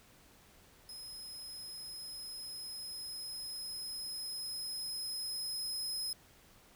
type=tone with level ramp; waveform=sawtooth; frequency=5110 Hz; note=D#8; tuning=45 cents sharp; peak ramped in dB=-43 to -33 dBFS; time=0.89-6.13 s; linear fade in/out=2 ms; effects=pink hiss -62 dBFS RMS until 6.75 s